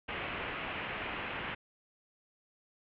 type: low-pass noise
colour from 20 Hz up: white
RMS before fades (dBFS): -39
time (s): 0.08-1.55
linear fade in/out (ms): 10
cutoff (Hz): 2900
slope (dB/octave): 48
effects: none